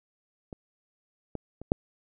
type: clicks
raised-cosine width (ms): 2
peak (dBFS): -26 / -20 / -27 / -8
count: 4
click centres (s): 0.528 / 1.353 / 1.616 / 1.719
effects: none